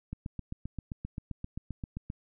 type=click train; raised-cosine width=5 ms; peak=-24 dBFS; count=16; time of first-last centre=0.13-2.101 s; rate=7.61 Hz; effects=none